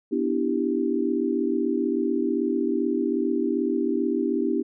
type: chord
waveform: sine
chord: E minor seventh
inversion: second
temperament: equal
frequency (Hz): 246.9 / 293.7 / 329.6 / 392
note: B3 / D4 / E4 / G4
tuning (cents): 0 / 0 / 0 / 0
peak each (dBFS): -27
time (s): 0.11-4.63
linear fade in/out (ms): 20
effects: none